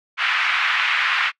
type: band-pass noise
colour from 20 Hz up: white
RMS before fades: -20 dBFS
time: 0.17-1.32 s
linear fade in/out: 50 ms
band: 1200 to 2600 Hz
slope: 24 dB/octave
effects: noise-tail reverb RT60 0.1 s tail -24 dB re dry